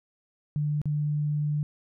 sine tone with dropouts, 148.6 Hz, D3, 21 cents sharp, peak -24 dBFS, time 0.56-1.63 s, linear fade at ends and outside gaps 0 ms, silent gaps 0.816-0.856 s, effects none

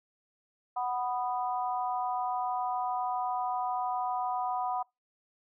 harmonic tone, 247.4 Hz, B3, 3 cents sharp, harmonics 3 / 4 / 5, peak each -31 / -34 / -39 dBFS, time 0.76-4.83 s, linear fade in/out 10 ms, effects noise-tail reverb RT60 0.2 s tail -25 dB re dry

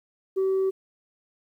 sine tone, 382.6 Hz, G4, 42 cents flat, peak -19 dBFS, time 0.36-0.71 s, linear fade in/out 20 ms, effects tanh soft clip ceiling -19 dBFS + 10-bit

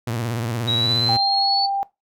sawtooth tone with vibrato, 116 Hz, A#2, 8 cents flat, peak -19 dBFS, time 0.07-1.17 s, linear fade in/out 5 ms, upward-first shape sine, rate 17 Hz, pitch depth 110 cents each way
sine exponential sweep, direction up, 3827 to 4488 Hz, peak -18 dBFS, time 0.67-1.67 s, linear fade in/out 20 ms
sine tone, 792 Hz, G5, 18 cents sharp, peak -19 dBFS, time 1.09-1.83 s, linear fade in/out 0 ms
effects noise-tail reverb RT60 0.2 s tail -19 dB re dry

